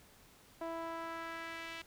sawtooth tone with band-pass filter sweep, 330.2 Hz, E4, 3 cents sharp, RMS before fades -43 dBFS, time 0.61-1.82 s, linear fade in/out 5 ms, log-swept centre 730 to 2700 Hz, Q 1.5, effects pink hiss -62 dBFS RMS until 1.86 s

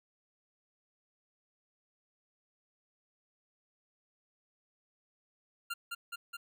25% pulse tone with echo, 1392 Hz, F6, 6 cents flat, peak -31 dBFS, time 5.7-5.74 s, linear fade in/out 10 ms, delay 210 ms, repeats 3, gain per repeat -2 dB, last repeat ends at 6.37 s, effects none

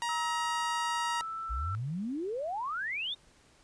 sawtooth tone, 945 Hz, A#5, 23 cents sharp, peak -27 dBFS, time 0.02-1.21 s, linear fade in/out 0 ms
sine tone with pitch glide, 1292 to 1335.2 Hz, E6 to E6, -35 to +22 cents, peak -35 dBFS, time 0.09-1.75 s, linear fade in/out 0 ms, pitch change +57 cents, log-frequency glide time 0.66-1.61 s
sine exponential sweep, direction up, 53.3 to 3748 Hz, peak -32 dBFS, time 1.49-3.15 s, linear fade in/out 20 ms
effects pink hiss -62 dBFS RMS until 3.63 s + resampled to 22050 Hz

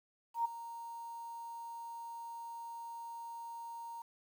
sine tone with ADSR envelope, 930 Hz, A#5, 4 cents flat, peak -28 dBFS, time 0.34-4.02 s, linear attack 110 ms, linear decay 10 ms, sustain -15 dB, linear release 3 ms, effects 10-bit

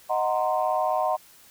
sine chord, C half-diminished seventh, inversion first, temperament equal, 622.3 / 740 / 932.3 / 1046.5 Hz, Eb5 / Gb5 / Bb5 / C6, 0 / 0 / 0 / 0 cents, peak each -26 / -25 / -29 / -29 dBFS, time 0.09-1.17 s, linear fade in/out 20 ms, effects tanh soft clip ceiling -11 dBFS + white hiss -53 dBFS RMS until 1.5 s

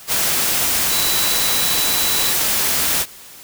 sine tone in noise, 3951 Hz, B7, in tune, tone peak -23 dBFS, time 0.88-2.34 s, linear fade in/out 50 ms, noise white, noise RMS -18 dBFS, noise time 0.07-3.06 s, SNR -8 dB, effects white hiss -40 dBFS RMS until 3.43 s

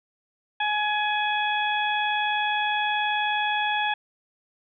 harmonic tone, 841 Hz, G#5, 22 cents sharp, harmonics 1 / 2 / 3 / 4, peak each -25 / -28 / -30 / -31 dBFS, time 0.6-3.94 s, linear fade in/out 5 ms, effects none

